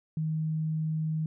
sine tone, 157.3 Hz, D#3, 19 cents sharp, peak -27 dBFS, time 0.17-1.26 s, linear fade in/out 2 ms, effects none

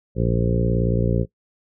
harmonic tone with a mistuned harmonic, 58.27 Hz, A#1, in tune, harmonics 1 / 2 / 3 / 4 / 5 / 6 / 7 / 8 / 9, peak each -24 / -22 / -23 / -30 / -31 / -31 / -29 / -30 / -30 dBFS, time 0.15-1.26 s, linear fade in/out 50 ms, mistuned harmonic 1, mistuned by +26 cents, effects noise-tail reverb RT60 0.1 s tail -19 dB re dry

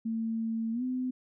sine tone with pitch glide, 225.3 to 254.4 Hz, A3 to C4, +41 to -48 cents, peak -29 dBFS, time 0.05-1.11 s, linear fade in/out 10 ms, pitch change +211 cents, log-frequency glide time 0.72-0.83 s, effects none

